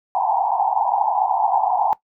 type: band-pass noise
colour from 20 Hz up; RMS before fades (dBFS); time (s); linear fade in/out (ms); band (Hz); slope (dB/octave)
pink; -19; 0.15-1.93; 0; 730 to 940; 96
effects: noise-tail reverb RT60 0.1 s tail -18 dB re dry

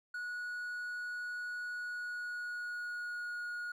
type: tone with pitch glide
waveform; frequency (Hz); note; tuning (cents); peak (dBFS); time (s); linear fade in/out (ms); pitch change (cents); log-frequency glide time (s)
triangle; 1461 to 1443.4; F#6 to F#6; -22 to -43; -36; 0.14-3.72; 5; -21; 1.71-3.45
effects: none

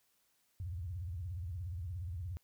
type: tone with vibrato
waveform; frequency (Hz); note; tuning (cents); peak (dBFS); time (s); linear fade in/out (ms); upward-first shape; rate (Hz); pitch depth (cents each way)
sine; 87.31; F2; 0; -38; 0.6-2.37; 0; triangle; 17; 300
effects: white hiss -75 dBFS RMS until 2.43 s

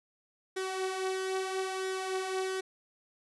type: tone with flanger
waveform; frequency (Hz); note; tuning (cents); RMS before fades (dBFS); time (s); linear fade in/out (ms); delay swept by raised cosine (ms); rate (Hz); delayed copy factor
sawtooth; 378.2; F#4; +38; -34; 0.56-2.61; 10; 0.54 to 5.94; 0.76; +0.5
effects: resampled to 24000 Hz

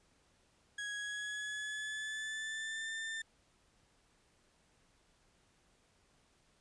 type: tone with pitch glide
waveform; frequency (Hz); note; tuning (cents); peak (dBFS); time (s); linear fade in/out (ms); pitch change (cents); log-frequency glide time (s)
35% pulse; 1660 to 1789.5; G#6 to A6; -1 to +29; -37; 0.78-3.22; 5; +130; 0.96-2.9
effects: pink hiss -71 dBFS RMS until 6.6 s + resampled to 22050 Hz

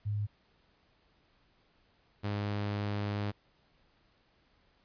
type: tone pair in turn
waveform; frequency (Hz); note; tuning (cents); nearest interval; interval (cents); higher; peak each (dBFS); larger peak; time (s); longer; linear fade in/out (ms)
sine / sawtooth; 103.83 / 102.76; G#2 / G#2; 0 / -18; unison; 18; first; -30 / -28; second; 0.05-0.27 / 2.23-3.32; second; 20
effects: pink hiss -69 dBFS RMS until 4.84 s + resampled to 11025 Hz

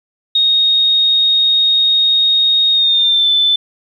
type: tone with pitch glide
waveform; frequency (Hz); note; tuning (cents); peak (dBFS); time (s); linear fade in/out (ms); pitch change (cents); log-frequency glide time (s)
sine; 3729 to 3522; A#7 to A7; 0 to +1; -9; 0.35-3.56; 5; -99; 2.72-3.29
effects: 8-bit

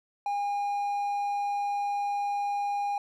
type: tone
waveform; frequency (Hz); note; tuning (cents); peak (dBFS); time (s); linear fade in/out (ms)
triangle; 812; G#5; -39; -25; 0.26-2.98; 2
effects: none

